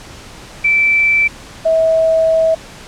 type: tone pair in turn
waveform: sine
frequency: 2328 / 646.9 Hz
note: D7 / E5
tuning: -16 / -33 cents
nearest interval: octave + minor seventh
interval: 2217 cents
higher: first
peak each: -9 dBFS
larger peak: neither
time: 0.64-1.28 / 1.65-2.55 s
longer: second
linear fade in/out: 10 ms
effects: pink hiss -35 dBFS RMS until 2.87 s + low-pass 8000 Hz 12 dB/octave